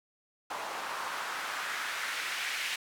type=noise with band-pass filter sweep; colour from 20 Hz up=white; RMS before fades=-36 dBFS; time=0.5-2.76 s; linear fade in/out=5 ms; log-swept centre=850 to 2300 Hz; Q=1.7; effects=none